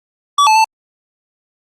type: tone with pitch steps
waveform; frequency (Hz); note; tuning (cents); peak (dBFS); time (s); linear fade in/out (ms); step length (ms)
square; 1146 / 871 / 884; D6 / A5 / A5; -43 / -18 / +8; -8; 0.38-0.644; 5; 88
effects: low-pass 7000 Hz 12 dB/octave + Opus 48 kbps